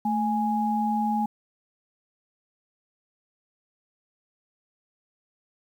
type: tone pair together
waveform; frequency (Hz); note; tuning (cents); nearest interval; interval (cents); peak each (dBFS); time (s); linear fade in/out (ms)
sine; 220 / 830.6; A3 / G#5; 0 / 0; octave + major seventh; 2300; -25; 0.05-1.26; 5
effects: 9-bit